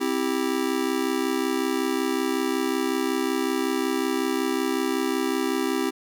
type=chord; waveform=square; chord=C major; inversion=none; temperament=just; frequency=261.6 / 327 / 392.4 Hz; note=C4 / E4 / G4; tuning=0 / -14 / +2 cents; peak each=-28 dBFS; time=0-5.91 s; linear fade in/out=20 ms; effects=none